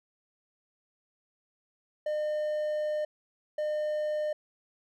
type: tone pair in turn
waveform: triangle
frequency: 606 / 606 Hz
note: D#5 / D#5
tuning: -46 / -46 cents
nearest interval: unison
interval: 0 cents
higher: neither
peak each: -26 dBFS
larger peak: neither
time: 2.06-3.05 / 3.58-4.33 s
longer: first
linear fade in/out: 5 ms
effects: none